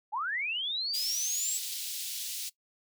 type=linear sweep; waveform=sine; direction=up; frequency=780 to 7850 Hz; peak=-30 dBFS; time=0.12-1.59 s; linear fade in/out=20 ms
type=high-pass noise; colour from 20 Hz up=pink; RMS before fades=-37 dBFS; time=0.93-2.5 s; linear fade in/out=20 ms; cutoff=3300 Hz; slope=24 dB/octave
effects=noise-tail reverb RT60 0.1 s tail -19 dB re dry